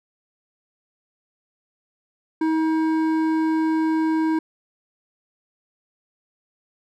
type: tone with hard clipping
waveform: sine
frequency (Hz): 318.5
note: D#4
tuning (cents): +41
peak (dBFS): -20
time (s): 2.41-4.39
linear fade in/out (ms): 5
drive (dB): 10
effects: none